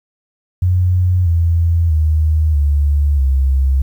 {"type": "tone with pitch steps", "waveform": "sine", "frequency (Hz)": [90.5, 83.95, 77.88, 72.25, 67.02], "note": ["F#2", "E2", "D#2", "D2", "C2"], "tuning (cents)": [-38, 32, 2, -28, 42], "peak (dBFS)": -10, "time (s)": [0.62, 3.82], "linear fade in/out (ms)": 5, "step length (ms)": 640, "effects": ["8-bit"]}